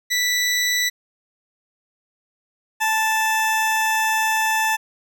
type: tone pair in turn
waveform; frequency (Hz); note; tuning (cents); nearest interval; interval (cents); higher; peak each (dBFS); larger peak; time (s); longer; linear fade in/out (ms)
20% pulse; 1972 / 878.4; B6 / A5; -3 / -3; octave + major second; 1400; first; -13; neither; 0.1-0.9 / 2.8-4.77; second; 20
effects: none